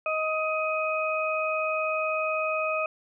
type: harmonic tone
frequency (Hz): 628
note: D#5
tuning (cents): +16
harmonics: 1 / 2 / 4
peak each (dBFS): -28 / -30 / -30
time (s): 0.06-2.86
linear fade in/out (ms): 2
effects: none